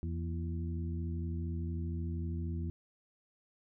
harmonic tone with a mistuned harmonic, 84.1 Hz, E2, 35 cents sharp, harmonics 1 / 2 / 3 / 4, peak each -35 / -41 / -45 / -47 dBFS, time 0.03-2.7 s, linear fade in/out 0 ms, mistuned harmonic 3, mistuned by -78 cents, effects none

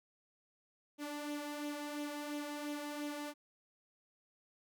sawtooth tone with flanger, 293.7 Hz, D4, in tune, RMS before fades -42 dBFS, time 0.98-3.34 s, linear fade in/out 50 ms, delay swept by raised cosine 0.3 to 2.4 ms, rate 2.9 Hz, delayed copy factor +0.5, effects none

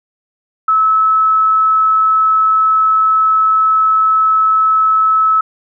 sine tone, 1299 Hz, E6, 26 cents flat, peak -8 dBFS, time 0.68-5.41 s, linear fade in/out 5 ms, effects none

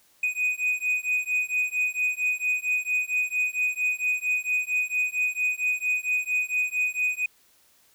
triangle beating tone pair, 2489 / 2493.4 Hz, D#7 / D#7, 0 / +3 cents, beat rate 4.4 Hz, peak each -25 dBFS, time 0.23-7.26 s, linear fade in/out 5 ms, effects white hiss -61 dBFS RMS until 7.94 s

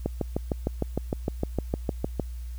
click train, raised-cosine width 2 ms, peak -12 dBFS, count 15, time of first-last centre 0.06-2.197 s, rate 6.55 Hz, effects added 60 Hz sine -33 dBFS peak until 2.58 s + white hiss -57 dBFS RMS until 2.58 s

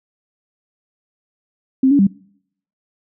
sine tone with pitch steps, 264 / 283.7 / 196.5 Hz, C4 / C#4 / G3, +16 / +40 / +4 cents, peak -9 dBFS, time 1.83-2.07 s, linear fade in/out 5 ms, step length 80 ms, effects noise-tail reverb RT60 0.7 s tail -25 dB re dry

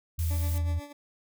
sine tone with vibrato, 82.41 Hz, E2, in tune, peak -25 dBFS, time 0.18-0.8 s, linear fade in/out 20 ms, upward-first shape triangle, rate 8.5 Hz, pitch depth 30 cents each way
blue noise, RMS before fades -41 dBFS, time 0.19-0.58 s, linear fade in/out 0 ms
20% pulse tone with tremolo, 289.5 Hz, D4, 25 cents flat, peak -34 dBFS, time 0.3-0.93 s, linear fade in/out 10 ms, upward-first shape sine, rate 8.1 Hz, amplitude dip 65%
effects none

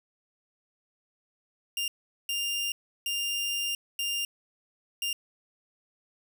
sawtooth tone bursts at uneven times, 2799 Hz, F7, 3 cents sharp, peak -25 dBFS, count 5, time 1.77-1.88 / 2.29-2.72 / 3.06-3.75 / 3.99-4.25 / 5.02-5.13 s, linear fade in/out 2 ms, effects none

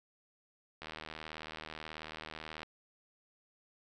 click train, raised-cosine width 0.3 ms, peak -27 dBFS, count 143, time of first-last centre 0.82-2.631 s, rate 78.4 Hz, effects none

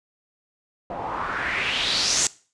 white noise with low-pass filter sweep, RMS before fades -25 dBFS, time 0.9-2.27 s, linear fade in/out 2 ms, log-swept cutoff 680 to 7400 Hz, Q 3.7, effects noise-tail reverb RT60 0.4 s tail -21 dB re dry + resampled to 24000 Hz

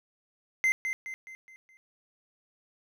triangle tone with echo, 2074 Hz, C7, 16 cents flat, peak -20 dBFS, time 0.64-0.72 s, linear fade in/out 0 ms, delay 210 ms, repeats 5, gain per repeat -7 dB, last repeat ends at 1.77 s, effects none

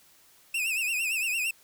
45% pulse tone with vibrato, 2606 Hz, E7, 20 cents flat, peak -26 dBFS, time 0.54-1.51 s, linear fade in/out 5 ms, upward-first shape triangle, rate 8.8 Hz, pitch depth 130 cents each way, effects white hiss -59 dBFS RMS until 1.63 s

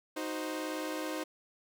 sawtooth chord, C diminished, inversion first, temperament equal, 311.1 / 370 / 523.3 Hz, Eb4 / Gb4 / C5, 0 / 0 / 0 cents, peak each -33 / -39 / -36 dBFS, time 0.16-1.24 s, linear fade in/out 10 ms, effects none

